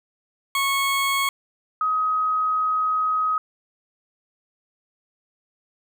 20% pulse / sine tone pair in turn, 1100 / 1262.6 Hz, C#6 / D#6, -14 / +25 cents, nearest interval major second, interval 239 cents, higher second, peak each -15 / -19 dBFS, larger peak first, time 0.55-1.29 / 1.81-3.38 s, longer second, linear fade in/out 2 ms, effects none

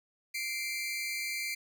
sawtooth tone pair together, 2093 / 2342 Hz, C7 / D7, 0 / -5 cents, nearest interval major second, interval 195 cents, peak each -34 / -32 dBFS, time 0.34-1.55 s, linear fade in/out 10 ms, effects none

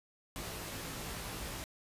pink noise with comb filter, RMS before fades -42 dBFS, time 0.36-1.64 s, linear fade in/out 0 ms, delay 18 ms, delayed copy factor +0.7, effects resampled to 32000 Hz

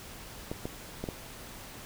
clicks, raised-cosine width 2 ms, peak -20 dBFS, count 4, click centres 0.515 / 0.655 / 1.04 / 1.088 s, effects pink hiss -46 dBFS RMS until 1.85 s

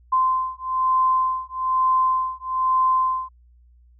sine beating tone pair, 1036 / 1037.1 Hz, C6 / C6, -17 / -16 cents, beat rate 1.1 Hz, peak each -21 dBFS, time 0.12-3.29 s, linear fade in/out 10 ms, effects added 60 Hz sine -50 dBFS peak until 3.99 s

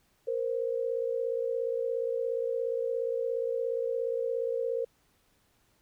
sine tone pair together, 466.2 / 523.3 Hz, A#4 / C5, 0 / 0 cents, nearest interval major second, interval 200 cents, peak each -30 / -32 dBFS, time 0.27-4.85 s, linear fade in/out 10 ms, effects pink hiss -69 dBFS RMS until 5.81 s

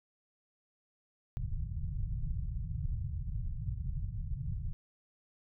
pink low-pass noise, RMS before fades -36 dBFS, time 1.37-4.73 s, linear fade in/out 0 ms, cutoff 150 Hz, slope 48 dB/octave, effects none

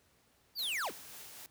square linear sweep, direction down, 4854 to 116.54 Hz, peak -34 dBFS, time 0.55-0.92 s, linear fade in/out 50 ms
white noise with tremolo, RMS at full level -49 dBFS, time 0.59-1.46 s, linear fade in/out 0 ms, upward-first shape sine, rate 3.8 Hz, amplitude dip 25%
effects pink hiss -69 dBFS RMS until 1.5 s + high-pass 60 Hz 12 dB/octave

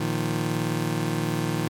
25% pulse chord, Bb suspended fourth, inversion none, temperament just, 116.54 / 155.39 / 174.81 Hz, Bb2 / Eb3 / F3, 0 / -2 / +2 cents, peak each -26 / -23 / -27 dBFS, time 0-1.68 s, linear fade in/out 5 ms, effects MP3 64 kbps

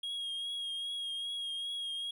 triangle tone with vibrato, 3276 Hz, G#7, 24 cents flat, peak -34 dBFS, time 0.03-2.11 s, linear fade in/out 5 ms, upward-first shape triangle, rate 2.5 Hz, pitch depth 31 cents each way, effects none

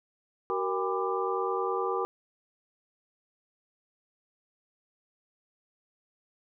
sine tone cluster, 379.2 / 468.8 / 801 / 999 / 1183 Hz, F#4 / A#4 / G5 / B5 / D6, +43 / +10 / +37 / +20 / +12 cents, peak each -32 / -32 / -35 / -37 / -33 dBFS, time 0.5-2.05 s, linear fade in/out 0 ms, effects none

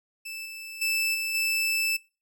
sawtooth tone with level steps, 2637 Hz, E7, in tune, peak -32 / -35 / -21 / -25 / -21 dBFS, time 0.25-1.97 s, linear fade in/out 10 ms, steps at 0.45 / 0.81 / 1.14 / 1.34 s, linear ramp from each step 10 ms, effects noise-tail reverb RT60 0.3 s tail -21 dB re dry

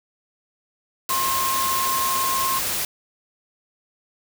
sine tone in noise, 1064 Hz, C6, 29 cents sharp, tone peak -22 dBFS, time 1.1-2.59 s, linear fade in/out 2 ms, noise white, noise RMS -25 dBFS, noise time 1.09-2.85 s, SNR 0 dB, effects none

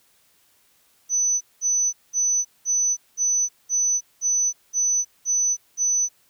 sine tone bursts, 6000 Hz, F#8, 23 cents sharp, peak -18 dBFS, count 10, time 1.09-6.09 s, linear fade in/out 50 ms, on 320 ms, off 200 ms, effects white hiss -61 dBFS RMS until 6.29 s

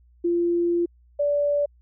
sine tone pair in turn, 344.7 / 579.7 Hz, F4 / D5, -23 / -23 cents, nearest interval major sixth, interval 900 cents, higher second, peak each -19 dBFS, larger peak neither, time 0.24-0.86 / 1.19-1.66 s, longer first, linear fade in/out 10 ms, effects added 60 Hz sine -53 dBFS peak until 1.81 s

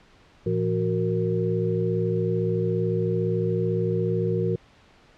sine tone cluster, 113 / 170.7 / 369 / 462.9 Hz, A2 / F3 / F#4 / A#4, +47 / -39 / -5 / -12 cents, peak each -27 dBFS, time 0.46-4.56 s, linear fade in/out 5 ms, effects pink hiss -55 dBFS RMS until 5.17 s + low-pass 4000 Hz 12 dB/octave

